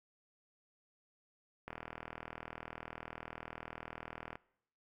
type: click train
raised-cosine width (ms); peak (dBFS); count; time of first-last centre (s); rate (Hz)
0.5; -28; 108; 1.68-4.355; 40
effects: noise-tail reverb RT60 0.7 s tail -22 dB re dry